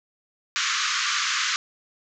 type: band-pass noise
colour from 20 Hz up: pink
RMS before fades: -25 dBFS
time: 0.56-1.56 s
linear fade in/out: 0 ms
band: 1100 to 7100 Hz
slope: 96 dB/octave
effects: none